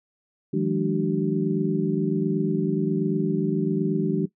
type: tone cluster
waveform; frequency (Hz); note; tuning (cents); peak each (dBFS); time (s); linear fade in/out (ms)
sine; 159.7 / 181 / 208.7 / 298.4 / 381.1; D#3 / F#3 / G#3 / D4 / G4; +45 / -38 / +9 / +28 / -49; -27; 0.53-4.26; 10
effects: noise-tail reverb RT60 0.1 s tail -17 dB re dry